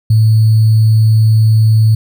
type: tone with sample-and-hold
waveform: sine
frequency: 110 Hz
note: A2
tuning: in tune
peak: -5 dBFS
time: 0.1-1.95 s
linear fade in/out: 5 ms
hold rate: 4410 Hz
effects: none